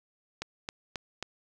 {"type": "click train", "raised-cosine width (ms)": 0.2, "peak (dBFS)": -17, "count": 4, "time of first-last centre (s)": [0.42, 1.226], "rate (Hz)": 3.72, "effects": []}